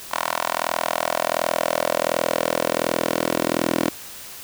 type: tone with high-pass filter sweep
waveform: 10% pulse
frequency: 41.37 Hz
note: E1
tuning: 7 cents sharp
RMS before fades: -23 dBFS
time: 0.11-3.9 s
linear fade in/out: 10 ms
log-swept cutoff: 910 to 340 Hz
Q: 2.4
effects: white hiss -38 dBFS RMS until 4.43 s